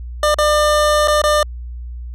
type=tone with dropouts; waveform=25% pulse; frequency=600 Hz; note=D5; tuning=37 cents sharp; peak=-8 dBFS; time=0.23-1.43 s; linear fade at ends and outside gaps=2 ms; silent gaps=0.344-0.385 / 1.075-1.081 / 1.218-1.238 s; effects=added 60 Hz sine -26 dBFS peak until 2.14 s + low-pass 10000 Hz 12 dB/octave